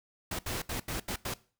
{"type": "noise bursts at uneven times", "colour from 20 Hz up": "pink", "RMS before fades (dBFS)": -35, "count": 6, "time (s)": [[0.31, 0.39], [0.46, 0.62], [0.69, 0.8], [0.88, 1], [1.08, 1.16], [1.25, 1.34]], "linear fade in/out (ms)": 5, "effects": ["noise-tail reverb RT60 0.4 s tail -20 dB re dry"]}